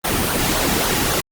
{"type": "noise with flanger", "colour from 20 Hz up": "pink", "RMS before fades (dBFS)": -19, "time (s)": [0.04, 1.21], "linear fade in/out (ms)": 10, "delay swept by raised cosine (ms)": [0.38, 1.98], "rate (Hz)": 3.7, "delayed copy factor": -0.5, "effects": ["Opus 32 kbps"]}